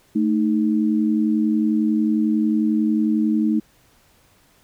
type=tone pair together; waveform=sine; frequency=220 / 311.1 Hz; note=A3 / D#4; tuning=0 / 0 cents; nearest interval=tritone; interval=600 cents; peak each=-18 / -20 dBFS; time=0.15-3.6 s; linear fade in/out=10 ms; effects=pink hiss -57 dBFS RMS until 4.63 s